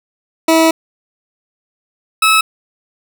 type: tone pair in turn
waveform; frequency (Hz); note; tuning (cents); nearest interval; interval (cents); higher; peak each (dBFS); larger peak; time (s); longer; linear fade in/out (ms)
20% pulse; 324.2 / 1296.8; E4 / E6; -29 / -29; 2 octaves; 2400; second; -3; neither; 0.48-0.71 / 2.22-2.41; first; 5
effects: none